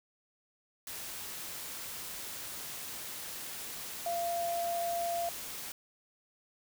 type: tone in noise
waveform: sine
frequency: 687 Hz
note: F5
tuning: 29 cents flat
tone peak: -31 dBFS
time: 4.06-5.29 s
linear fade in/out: 2 ms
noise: white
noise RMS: -42 dBFS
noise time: 0.87-5.72 s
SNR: +8 dB
effects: none